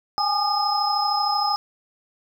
sine tone cluster, 806 / 839 / 1220 / 5120 Hz, G5 / G#5 / D#6 / D#8, +48 / +17 / -34 / +49 cents, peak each -25 dBFS, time 0.18-1.56 s, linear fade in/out 0 ms, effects 8-bit

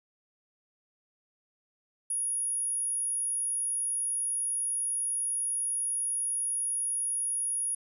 sine tone, 10410 Hz, E9, 23 cents flat, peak -28 dBFS, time 2.1-7.75 s, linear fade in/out 5 ms, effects none

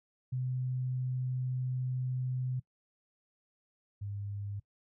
sine tone pair in turn, 127.6 / 101.28 Hz, C3 / G#2, -43 / -43 cents, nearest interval major third, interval 400 cents, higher first, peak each -31 / -36 dBFS, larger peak first, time 0.32-2.6 / 4.01-4.6 s, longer first, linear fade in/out 10 ms, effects noise-tail reverb RT60 0.1 s tail -21 dB re dry

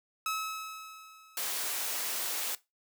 sawtooth tone with exponential decay, 1291 Hz, E6, 37 cents flat, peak -26 dBFS, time 0.26-1.87 s, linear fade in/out 2 ms, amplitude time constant 350 ms
white noise, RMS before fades -34 dBFS, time 1.37-2.55 s, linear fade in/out 2 ms
effects noise-tail reverb RT60 0.2 s tail -18 dB re dry + high-pass 400 Hz 12 dB/octave

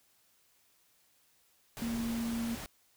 sine tone in noise, 231.5 Hz, A#3, 12 cents flat, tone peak -32 dBFS, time 1.82-2.55 s, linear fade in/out 0 ms, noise pink, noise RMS -43 dBFS, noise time 1.77-2.66 s, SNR +8 dB, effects white hiss -69 dBFS RMS until 2.96 s

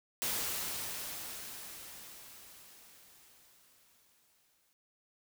white noise with exponential decay, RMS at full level -34 dBFS, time 0.22-4.73 s, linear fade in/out 0 ms, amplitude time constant 980 ms, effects none

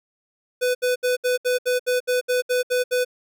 square tone bursts, 498.4 Hz, B4, 16 cents sharp, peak -19 dBFS, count 12, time 0.61-3.049 s, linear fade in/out 20 ms, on 140 ms, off 69 ms, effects none

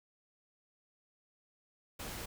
pink noise, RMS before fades -43 dBFS, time 1.99-2.26 s, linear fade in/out 10 ms, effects none

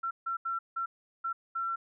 sine tone bursts at uneven times, 1353 Hz, E6, 45 cents sharp, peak -30 dBFS, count 6, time 0.03-0.11 / 0.26-0.37 / 0.45-0.59 / 0.76-0.86 / 1.24-1.33 / 1.55-1.76 s, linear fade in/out 10 ms, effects none

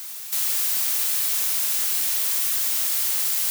blue noise with level steps, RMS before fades -35 / -23 dBFS, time 0-3.5 s, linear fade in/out 0 ms, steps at 0.32 s, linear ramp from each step 10 ms, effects none

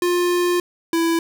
square tone pair in turn, 353.2 / 332 Hz, F4 / E4, +20 / +12 cents, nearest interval minor second, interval 108 cents, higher first, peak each -17 / -17 dBFS, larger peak neither, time 0.02-0.6 / 0.93-1.19 s, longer first, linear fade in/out 2 ms, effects none

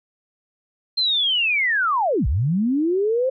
sine linear two-way sweep, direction down then up, 4190 to 52.1 to 535 Hz, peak -17 dBFS, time 0.97-3.3 s, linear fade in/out 10 ms, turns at 2.27 s, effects none

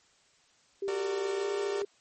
sine tone with pitch glide, 394.6 to 402.9 Hz, G4 to G4, +11 to +48 cents, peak -30 dBFS, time 0.82-1.85 s, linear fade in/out 5 ms, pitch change +37 cents, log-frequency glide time 1.39-1.47 s
sawtooth chord, Gb augmented, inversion none, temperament equal with one note detuned, 370 / 457.6 / 587.3 Hz, Gb4 / Bb4 / D5, 0 / -32 / 0 cents, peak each -36 / -34 / -37 dBFS, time 0.88-1.82 s, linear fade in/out 0 ms
effects white hiss -65 dBFS RMS until 2 s + MP3 32 kbps

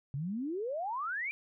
sine exponential sweep, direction up, 130.81 to 2412 Hz, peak -33 dBFS, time 0.14-1.31 s, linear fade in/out 0 ms, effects none

